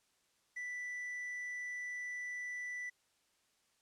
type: tone with quantisation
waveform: triangle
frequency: 1975.5 Hz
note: B6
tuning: in tune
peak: -38 dBFS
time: 0.56-2.9 s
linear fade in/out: 10 ms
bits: 11
effects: white hiss -75 dBFS RMS until 3.81 s + low-pass 9000 Hz 12 dB/octave